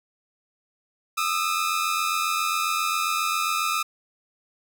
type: tone pair together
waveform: sawtooth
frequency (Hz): 1223.6 / 1311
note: D#6 / E6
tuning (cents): -29 / -10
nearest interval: minor second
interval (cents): 119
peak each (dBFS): -22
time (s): 1.17-3.83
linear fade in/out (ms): 10
effects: none